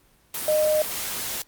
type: tone in noise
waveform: sine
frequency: 613 Hz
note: D#5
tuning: 26 cents flat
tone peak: -18 dBFS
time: 0.48-0.82 s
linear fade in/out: 2 ms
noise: white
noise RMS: -30 dBFS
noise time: 0.34-1.42 s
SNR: +9 dB
effects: pink hiss -60 dBFS RMS until 1.47 s + Opus 24 kbps